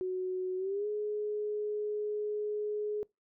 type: tone with pitch glide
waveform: sine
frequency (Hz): 370 to 420.1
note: F#4 to G#4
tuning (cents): 0 to +20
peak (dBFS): -31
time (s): 0.01-3.03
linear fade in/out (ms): 0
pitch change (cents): +220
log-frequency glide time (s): 0.57-0.87
effects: noise-tail reverb RT60 0.2 s tail -24 dB re dry